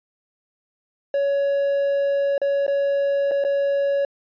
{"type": "tone with dropouts", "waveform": "triangle", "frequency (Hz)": 560, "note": "C#5", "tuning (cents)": 18, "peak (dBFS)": -16, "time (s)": [1.14, 4.05], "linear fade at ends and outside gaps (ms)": 2, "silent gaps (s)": [[2.38, 2.416], [2.666, 2.679], [3.312, 3.316], [3.44, 3.448]], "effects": ["resampled to 11025 Hz"]}